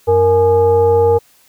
sine tone with frequency modulation, 466.2 Hz, A#4, in tune, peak -8 dBFS, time 0.07-1.19 s, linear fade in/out 20 ms, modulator 374 Hz, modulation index 0.68, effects white hiss -51 dBFS RMS until 1.48 s

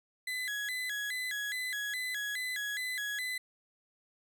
35% pulse tone with vibrato, 1834 Hz, A#6, 29 cents flat, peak -32 dBFS, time 0.27-3.38 s, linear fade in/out 5 ms, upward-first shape square, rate 2.4 Hz, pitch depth 160 cents each way, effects none

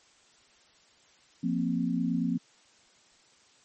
sine chord, F suspended fourth, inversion none, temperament just, 174.61 / 232.8 / 261.9 Hz, F3 / Bb3 / C4, 0 / -2 / +2 cents, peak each -30 / -30 / -30 dBFS, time 1.43-2.38 s, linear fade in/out 10 ms, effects white hiss -61 dBFS RMS until 3.64 s + MP3 32 kbps

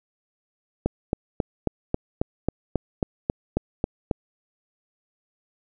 click train, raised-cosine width 2 ms, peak -8 dBFS, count 13, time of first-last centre 0.86-4.112 s, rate 3.69 Hz, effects none

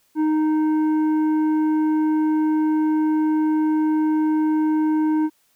triangle tone with tanh clipping, 310 Hz, D#4, 6 cents flat, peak -18 dBFS, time 0.15-5.3 s, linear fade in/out 50 ms, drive 12 dB, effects white hiss -63 dBFS RMS until 5.55 s

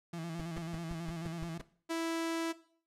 35% pulse tone with vibrato, 166.1 Hz, E3, 13 cents sharp, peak -37 dBFS, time 0.13-1.58 s, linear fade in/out 5 ms, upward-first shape square, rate 9.2 Hz, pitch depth 47 cents each way
brown noise bursts, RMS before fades -38 dBFS, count 8, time 0.39-1.616 s, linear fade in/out 5 ms, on 22 ms, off 150 ms
sawtooth tone, 329.6 Hz, E4, in tune, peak -29 dBFS, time 1.89-2.53 s, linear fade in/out 20 ms
effects noise-tail reverb RT60 0.5 s tail -17 dB re dry + low-pass 11000 Hz 12 dB/octave

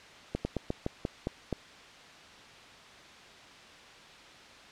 slowing click train, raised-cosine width 2 ms, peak -17 dBFS, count 8, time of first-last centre 0.35-1.527 s, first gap 100 ms, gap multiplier 1.17, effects white hiss -51 dBFS RMS until 4.71 s + low-pass 4000 Hz 12 dB/octave

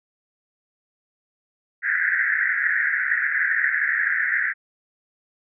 white band-pass noise, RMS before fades -22 dBFS, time 1.82-4.54 s, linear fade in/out 50 ms, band 1500 to 2000 Hz, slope 96 dB/octave, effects none

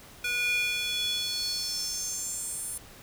square tone with high-pass filter sweep, 486.1 Hz, B4, 28 cents flat, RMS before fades -31 dBFS, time 0.24-2.78 s, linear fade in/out 5 ms, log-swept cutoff 2000 to 9900 Hz, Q 5.1, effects pink hiss -50 dBFS RMS until 3.02 s

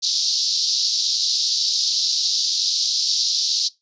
pink band-pass noise, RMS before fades -21 dBFS, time 0.02-3.69 s, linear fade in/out 20 ms, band 4000 to 5700 Hz, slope 48 dB/octave, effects noise-tail reverb RT60 0.2 s tail -21 dB re dry + resampled to 16000 Hz

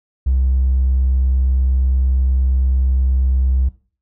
triangle tone, 64.9 Hz, C2, 13 cents flat, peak -9 dBFS, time 0.26-3.69 s, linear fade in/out 10 ms, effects noise-tail reverb RT60 0.4 s tail -21 dB re dry + tanh soft clip ceiling -9 dBFS

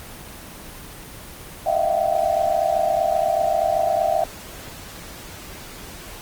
sine tone cluster, 620 / 665 / 693 / 768 Hz, D#5 / E5 / F5 / G5, -6 / +15 / -14 / -36 cents, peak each -23 dBFS, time 1.66-4.24 s, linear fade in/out 5 ms, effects pink hiss -38 dBFS RMS until 6.21 s + Opus 24 kbps

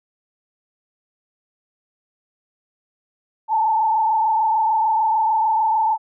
sine tone with frequency modulation, 880 Hz, A5, in tune, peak -15 dBFS, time 3.48-5.98 s, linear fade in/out 50 ms, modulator 26.7 Hz, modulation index 1.2, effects none

